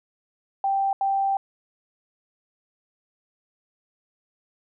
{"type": "tone bursts at uneven times", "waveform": "sine", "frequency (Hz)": 784, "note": "G5", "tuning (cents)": 0, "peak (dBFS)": -20, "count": 2, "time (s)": [[0.64, 0.93], [1.01, 1.37]], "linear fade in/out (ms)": 2, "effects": []}